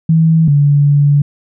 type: tone pair in turn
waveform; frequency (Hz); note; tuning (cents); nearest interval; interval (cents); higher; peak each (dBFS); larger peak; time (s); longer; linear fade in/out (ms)
sine; 161.8 / 144.02; E3 / D3; -32 / -33; major second; 201; first; -6; neither; 0.09-0.48 / 0.48-1.22; second; 5
effects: none